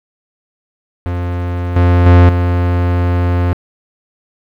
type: tone with level steps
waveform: 45% pulse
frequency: 88 Hz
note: F2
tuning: 14 cents sharp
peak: -16 / -7 / -3 / -11 dBFS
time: 1.06-3.53 s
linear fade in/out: 0 ms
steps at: 1.76 / 2.06 / 2.29 s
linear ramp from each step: 2 ms
effects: low-pass 2000 Hz 12 dB/octave + 7-bit